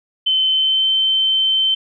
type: tone with pitch glide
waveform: sine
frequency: 3067 to 3092 Hz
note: G7 to G7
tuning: -38 to -24 cents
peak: -13 dBFS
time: 0.26-1.75 s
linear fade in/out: 10 ms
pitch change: +14 cents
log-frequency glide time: 0.5-0.88 s
effects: none